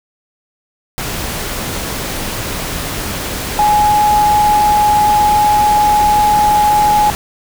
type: tone in noise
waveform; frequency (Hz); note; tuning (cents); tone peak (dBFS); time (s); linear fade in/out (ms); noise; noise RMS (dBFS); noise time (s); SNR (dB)
sine; 838; G#5; +15; -8; 3.59-7.1; 0; pink; -21; 0.98-7.15; +10
effects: none